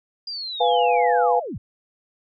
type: linear sweep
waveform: sine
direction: down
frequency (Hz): 4870 to 61.7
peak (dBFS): -28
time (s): 0.27-1.58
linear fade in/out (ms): 5
type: chord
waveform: sine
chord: F diminished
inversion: second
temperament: equal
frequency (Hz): 493.9 / 698.5 / 830.6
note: Cb5 / F5 / Ab5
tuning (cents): 0 / 0 / 0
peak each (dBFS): -20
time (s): 0.6-1.4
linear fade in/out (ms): 10
effects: none